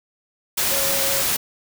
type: tone in noise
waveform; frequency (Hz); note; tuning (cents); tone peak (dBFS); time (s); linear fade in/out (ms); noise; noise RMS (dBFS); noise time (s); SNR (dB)
sine; 550; C#5; -14; -27; 0.71-1.22; 10; white; -21; 0.57-1.37; -9
effects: none